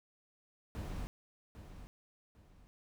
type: noise with echo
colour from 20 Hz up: brown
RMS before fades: -41 dBFS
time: 0.75-1.07 s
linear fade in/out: 0 ms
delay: 800 ms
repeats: 2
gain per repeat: -10 dB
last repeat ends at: 2.67 s
effects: none